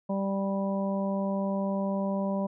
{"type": "harmonic tone", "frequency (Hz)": 196, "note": "G3", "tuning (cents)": 0, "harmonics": [1, 2, 3, 4, 5], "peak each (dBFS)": [-28, -40, -32, -42, -38], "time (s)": [0.09, 2.47], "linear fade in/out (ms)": 10, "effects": []}